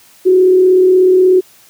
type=tone with frequency modulation; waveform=sine; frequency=370 Hz; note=F#4; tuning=in tune; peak=-5 dBFS; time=0.25-1.41 s; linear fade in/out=20 ms; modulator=36.5 Hz; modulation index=0.3; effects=white hiss -45 dBFS RMS until 1.69 s + high-pass 80 Hz 12 dB/octave